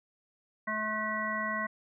harmonic tone, 215.5 Hz, A3, 36 cents flat, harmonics 1 / 3 / 5 / 7 / 9, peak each -39 / -39 / -35 / -39 / -34 dBFS, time 0.67-1.67 s, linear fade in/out 10 ms, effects none

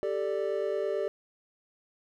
triangle chord, G suspended second, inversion none, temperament just, 392 / 441 / 588 Hz, G4 / A4 / D5, 0 / +4 / +2 cents, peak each -30 / -31 / -30 dBFS, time 0.03-1.08 s, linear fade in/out 0 ms, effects none

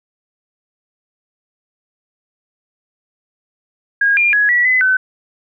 sine tone with pitch steps, 1633 / 2403 / 1674 / 1941 / 2019 / 1518 Hz, G#6 / D7 / G#6 / B6 / B6 / F#6, -30 / +39 / +13 / -31 / +38 / +44 cents, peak -10 dBFS, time 4.01-4.97 s, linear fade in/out 5 ms, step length 160 ms, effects none

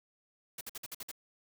white noise bursts, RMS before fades -42 dBFS, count 7, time 0.58-1.115 s, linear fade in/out 5 ms, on 31 ms, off 53 ms, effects none

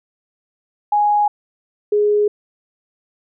sine tone pair in turn, 830.6 / 416.3 Hz, G#5 / G#4, 0 / +4 cents, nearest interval octave, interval 1196 cents, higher first, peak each -12 dBFS, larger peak neither, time 0.92-1.28 / 1.92-2.28 s, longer neither, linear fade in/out 5 ms, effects none

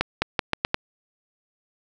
accelerating click train, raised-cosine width 0.3 ms, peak -4 dBFS, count 6, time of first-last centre 0.01-0.744 s, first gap 210 ms, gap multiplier 0.82, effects none

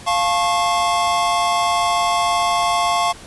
square chord, F augmented, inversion none, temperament just, 698.5 / 873.1 / 1091.3 Hz, F5 / A5 / C#6, 0 / -14 / -27 cents, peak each -20 / -24 / -20 dBFS, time 0.06-3.13 s, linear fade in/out 20 ms, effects pink hiss -39 dBFS RMS until 3.26 s + resampled to 24000 Hz

